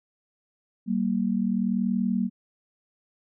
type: tone pair together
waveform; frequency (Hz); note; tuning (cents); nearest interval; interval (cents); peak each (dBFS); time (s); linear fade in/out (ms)
sine; 192.6 / 233.3; G3 / A#3; -30 / +2; minor third; 332; -25; 0.86-2.3; 50
effects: none